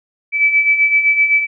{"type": "beating tone pair", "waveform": "sine", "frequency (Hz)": [2300, 2307.8], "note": ["D7", "D7"], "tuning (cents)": [-37, -31], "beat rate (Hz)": 7.8, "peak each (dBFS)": [-18, -11], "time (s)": [0.32, 1.47], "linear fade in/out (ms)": 50, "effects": []}